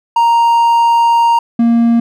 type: tone pair in turn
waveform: triangle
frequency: 932.3 / 233.1 Hz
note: A#5 / A#3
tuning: 0 / 0 cents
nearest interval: 2 octaves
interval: 2400 cents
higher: first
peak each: -5 dBFS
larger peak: neither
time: 0.16-1.39 / 1.59-2 s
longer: first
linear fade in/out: 5 ms
effects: none